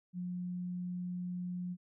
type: tone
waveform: sine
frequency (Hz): 179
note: F3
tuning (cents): +43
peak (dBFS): -36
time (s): 0.13-1.77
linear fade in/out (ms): 50
effects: none